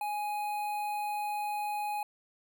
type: tone with notch filter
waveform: square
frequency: 833 Hz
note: G#5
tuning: 5 cents sharp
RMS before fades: -34 dBFS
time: 0.01-2.03 s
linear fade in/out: 2 ms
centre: 5800 Hz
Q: 0.62
effects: none